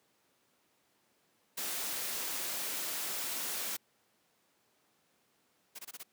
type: noise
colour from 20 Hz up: white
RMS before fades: -37 dBFS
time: 1.57-3.77 s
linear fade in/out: 10 ms
type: noise bursts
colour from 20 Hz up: white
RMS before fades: -45 dBFS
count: 5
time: 5.75-6.034 s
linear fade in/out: 10 ms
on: 40 ms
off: 21 ms
effects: pink hiss -72 dBFS RMS until 6.12 s + high-pass 200 Hz 12 dB/octave